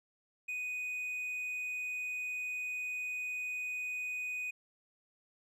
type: tone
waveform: triangle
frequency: 2489 Hz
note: D#7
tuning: in tune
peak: -34 dBFS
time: 0.48-4.51 s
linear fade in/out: 10 ms
effects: none